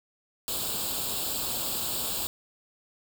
white noise with comb filter, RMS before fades -31 dBFS, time 0.48-2.27 s, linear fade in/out 0 ms, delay 0.25 ms, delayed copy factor +0.8, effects none

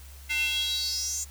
square tone with high-pass filter sweep, 299.3 Hz, D4, 33 cents sharp, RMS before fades -29 dBFS, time 0.29-1.25 s, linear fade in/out 20 ms, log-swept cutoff 2300 to 7100 Hz, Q 7.3, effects added 69 Hz sine -44 dBFS peak until 1.3 s + white hiss -52 dBFS RMS until 1.3 s

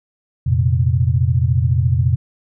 sine chord, F suspended fourth, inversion none, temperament equal, 87.31 / 116.54 / 130.81 Hz, F2 / Bb2 / C3, 0 / 0 / 0 cents, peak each -17 dBFS, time 0.46-2.16 s, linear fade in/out 10 ms, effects none

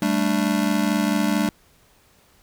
square chord, G suspended second, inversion none, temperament just, 196 / 220.5 / 294 Hz, G3 / A3 / D4, 0 / +4 / +2 cents, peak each -24 dBFS, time 0.02-1.49 s, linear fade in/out 2 ms, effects pink hiss -57 dBFS RMS until 2.42 s

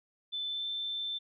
sine tone with pitch glide, 3520 to 3547 Hz, A7 to A7, 0 to +13 cents, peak -33 dBFS, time 0.32-1.19 s, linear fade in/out 20 ms, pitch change +13 cents, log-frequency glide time 0.47-0.67 s, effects none

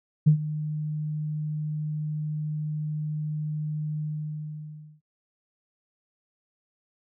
sine tone with ADSR envelope, 152.3 Hz, D#3, 37 cents flat, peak -11 dBFS, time 0.26-5.01 s, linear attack 16 ms, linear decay 94 ms, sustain -16 dB, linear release 1000 ms, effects noise-tail reverb RT60 0.1 s tail -22 dB re dry + tanh soft clip ceiling -7 dBFS

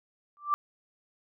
sine tone with exponential growth, 1174.7 Hz, D6, in tune, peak -19 dBFS, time 0.37-0.54 s, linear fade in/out 0 ms, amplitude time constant 36 ms, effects none

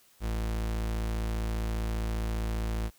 40% pulse tone, 55 Hz, A1, in tune, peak -28 dBFS, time 0.2-2.91 s, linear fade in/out 50 ms, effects white hiss -62 dBFS RMS until 2.98 s

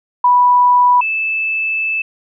sine tone pair in turn, 984 / 2627 Hz, B5 / E7, -7 / -7 cents, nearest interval octave + perfect fourth, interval 1700 cents, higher second, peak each -7 / -15 dBFS, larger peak first, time 0.24-1.01 / 1.01-2.02 s, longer second, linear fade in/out 5 ms, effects none

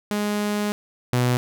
sawtooth tone pair in turn, 207.7 / 123.86 Hz, G#3 / B2, 0 / +5 cents, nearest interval major sixth, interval 895 cents, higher first, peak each -18 / -14 dBFS, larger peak second, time 0.11-0.72 / 1.13-1.37 s, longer first, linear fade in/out 0 ms, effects none

